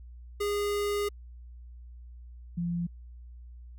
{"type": "tone pair in turn", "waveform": ["square", "sine"], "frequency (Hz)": [410, 172.38], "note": ["G#4", "F3"], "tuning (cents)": [-22, -22], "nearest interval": "octave + minor third", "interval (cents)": 1500, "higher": "first", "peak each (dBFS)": -28, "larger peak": "neither", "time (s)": [[0.4, 1.09], [2.57, 2.87]], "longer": "first", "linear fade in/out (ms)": 10, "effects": ["added 60 Hz sine -44 dBFS peak until 3.78 s"]}